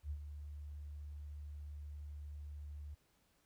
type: tone with ADSR envelope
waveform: sine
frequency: 73.6 Hz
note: D2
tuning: 4 cents sharp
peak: -37 dBFS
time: 0.03-2.95 s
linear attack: 75 ms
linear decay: 69 ms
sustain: -8 dB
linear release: 13 ms
effects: pink hiss -75 dBFS RMS until 3.45 s